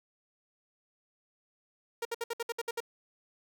sawtooth tone bursts, 466.2 Hz, A#4, in tune, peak -28 dBFS, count 9, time 2.02-2.804 s, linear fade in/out 5 ms, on 32 ms, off 62 ms, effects none

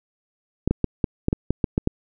clicks, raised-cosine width 3 ms, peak -6 dBFS, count 10, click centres 0.676 / 0.71 / 0.843 / 1.042 / 1.284 / 1.329 / 1.506 / 1.642 / 1.779 / 1.874 s, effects none

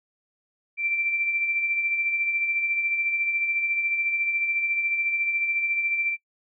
sine tone with tremolo, 2349 Hz, D7, in tune, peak -21 dBFS, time 0.77-6.17 s, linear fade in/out 50 ms, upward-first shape sine, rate 14 Hz, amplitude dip 45%, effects noise-tail reverb RT60 0.1 s tail -23 dB re dry

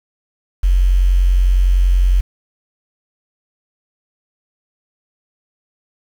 sine tone with quantisation, 45.38 Hz, F#1, 33 cents flat, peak -9 dBFS, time 0.63-2.21 s, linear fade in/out 10 ms, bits 6, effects none

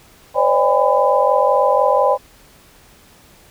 sine tone cluster, 512 / 558 / 602 / 809 / 1003 Hz, C5 / C#5 / D5 / G#5 / B5, -38 / +11 / +43 / -46 / +26 cents, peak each -18 dBFS, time 0.34-2.18 s, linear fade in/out 50 ms, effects pink hiss -48 dBFS RMS until 3.5 s

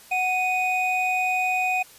triangle tone pair together, 740 / 2489 Hz, F#5 / D#7, 0 / 0 cents, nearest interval octave + major sixth, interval 2100 cents, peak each -22 dBFS, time 0.11-1.83 s, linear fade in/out 10 ms, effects white hiss -49 dBFS RMS until 1.98 s + resampled to 32000 Hz

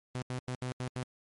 sawtooth tone bursts at uneven times, 126.4 Hz, B2, 41 cents sharp, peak -30 dBFS, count 6, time 0.15-0.22 / 0.3-0.39 / 0.48-0.55 / 0.62-0.72 / 0.8-0.88 / 0.96-1.03 s, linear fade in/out 0 ms, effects MP3 48 kbps

